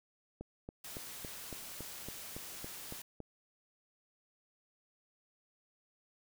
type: click train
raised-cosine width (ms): 2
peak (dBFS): -30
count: 11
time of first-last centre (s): 0.41-3.203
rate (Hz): 3.58
type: noise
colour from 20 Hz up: white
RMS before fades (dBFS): -47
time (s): 0.84-3.02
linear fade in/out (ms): 5
effects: none